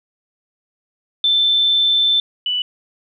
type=tone pair in turn; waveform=sine; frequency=3539 / 2969 Hz; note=A7 / F#7; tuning=+9 / +5 cents; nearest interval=minor third; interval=304 cents; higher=first; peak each=-12 / -17 dBFS; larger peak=first; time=1.24-2.2 / 2.46-2.62 s; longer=first; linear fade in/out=2 ms; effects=none